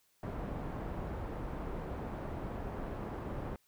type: low-pass noise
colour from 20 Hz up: pink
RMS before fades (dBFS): -40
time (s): 0.23-3.56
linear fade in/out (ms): 2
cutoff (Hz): 970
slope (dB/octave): 12
effects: white hiss -72 dBFS RMS until 3.67 s